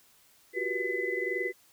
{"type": "tone cluster", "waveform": "sine", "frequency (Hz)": [352.6, 374.1, 395.6, 484.7, 2015], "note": ["F4", "F#4", "G4", "B4", "B6"], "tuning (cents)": [17, 19, 16, -32, 34], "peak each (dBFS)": [-38, -35, -38, -36, -32], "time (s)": [0.53, 1.53], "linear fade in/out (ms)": 50, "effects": ["white hiss -62 dBFS RMS until 1.72 s"]}